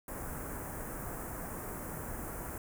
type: band-stop noise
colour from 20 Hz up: pink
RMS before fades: -41 dBFS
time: 0.08-2.58 s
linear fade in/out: 2 ms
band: 1700 to 8400 Hz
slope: 24 dB/octave
effects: none